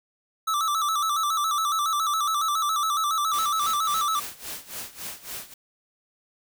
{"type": "tone with vibrato", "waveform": "square", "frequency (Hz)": 1237, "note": "D#6", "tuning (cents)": -10, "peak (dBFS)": -23, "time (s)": [0.47, 4.2], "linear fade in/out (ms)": 10, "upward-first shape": "square", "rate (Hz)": 7.2, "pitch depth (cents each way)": 90}
{"type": "noise with tremolo", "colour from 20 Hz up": "white", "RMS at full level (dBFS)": -34, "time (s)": [3.33, 5.54], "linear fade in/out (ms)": 5, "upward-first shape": "sine", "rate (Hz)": 3.6, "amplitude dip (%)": 85}
{"effects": []}